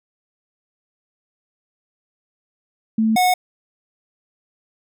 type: tone pair in turn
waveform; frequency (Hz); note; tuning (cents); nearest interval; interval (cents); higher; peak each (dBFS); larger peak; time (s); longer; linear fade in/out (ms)
sine / square; 221 / 731.2; A3 / F#5; +8 / -21; octave + major sixth; 2071; second; -14; neither; 2.98-3.16 / 3.16-3.34; neither; 5
effects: none